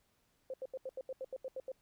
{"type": "tone bursts", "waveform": "sine", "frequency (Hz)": 523.3, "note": "C5", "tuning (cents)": 0, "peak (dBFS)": -38, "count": 11, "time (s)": [0.5, 1.718], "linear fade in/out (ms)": 2, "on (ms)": 38, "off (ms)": 80, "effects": ["pink hiss -75 dBFS RMS until 1.81 s"]}